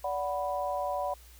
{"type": "chord", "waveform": "sine", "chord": "B minor", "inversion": "first", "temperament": "equal with one note detuned", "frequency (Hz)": [578.9, 740, 987.8], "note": ["D5", "F#5", "B5"], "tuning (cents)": [-25, 0, 0], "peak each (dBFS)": [-33, -33, -35], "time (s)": [0.04, 1.14], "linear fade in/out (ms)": 5, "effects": ["added 60 Hz sine -52 dBFS peak until 1.39 s", "white hiss -57 dBFS RMS until 1.39 s"]}